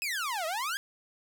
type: exponential two-way sweep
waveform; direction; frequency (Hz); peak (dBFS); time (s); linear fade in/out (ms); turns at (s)
sawtooth; down then up; 2637 to 616 to 1676; -27; 0.02-0.77; 0; 0.46
effects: none